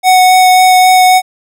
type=tone with vibrato; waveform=square; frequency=740 Hz; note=F#5; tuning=in tune; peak=-4 dBFS; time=0.03-1.22 s; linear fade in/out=50 ms; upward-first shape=sine; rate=3.7 Hz; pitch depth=8 cents each way; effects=none